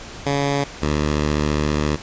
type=tone pair in turn; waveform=10% pulse; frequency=141.1 / 74.75 Hz; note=C#3 / D2; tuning=+31 / +31 cents; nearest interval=major seventh; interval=1100 cents; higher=first; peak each=-10 dBFS; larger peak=neither; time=0.26-0.64 / 0.82-1.96 s; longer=second; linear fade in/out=5 ms; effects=pink hiss -36 dBFS RMS until 2.02 s + resampled to 16000 Hz